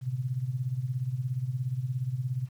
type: tone with tremolo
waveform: sine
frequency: 127.3 Hz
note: C3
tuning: 47 cents flat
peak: -25 dBFS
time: 0.01-2.49 s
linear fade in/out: 50 ms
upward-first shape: sine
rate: 17 Hz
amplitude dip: 75%
effects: 10-bit